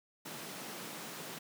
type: high-pass noise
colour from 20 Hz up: pink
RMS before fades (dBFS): -45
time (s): 0.25-1.39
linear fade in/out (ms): 10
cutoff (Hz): 140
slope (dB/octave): 48
effects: none